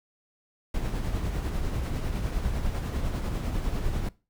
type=noise with tremolo; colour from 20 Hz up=brown; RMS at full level=-27 dBFS; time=0.74-4.09 s; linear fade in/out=5 ms; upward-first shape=triangle; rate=10 Hz; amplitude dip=45%; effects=noise-tail reverb RT60 0.3 s tail -21 dB re dry